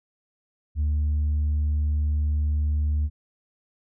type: tone with tanh clipping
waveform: sine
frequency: 75 Hz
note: D2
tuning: 37 cents sharp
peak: -21 dBFS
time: 0.75-3.1 s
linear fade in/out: 50 ms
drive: 1 dB
effects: none